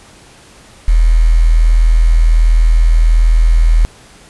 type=tone with quantisation; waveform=sine; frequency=40.69 Hz; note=E1; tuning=22 cents flat; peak=-5 dBFS; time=0.88-3.85 s; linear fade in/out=0 ms; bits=5; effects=pink hiss -41 dBFS RMS until 4.29 s + resampled to 24000 Hz